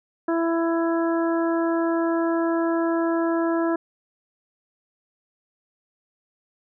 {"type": "harmonic tone", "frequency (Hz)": 332.6, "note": "E4", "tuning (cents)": 16, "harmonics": [1, 2, 3, 4, 5], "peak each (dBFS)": [-21, -27, -31, -33, -35], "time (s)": [0.28, 3.76], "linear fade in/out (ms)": 5, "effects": []}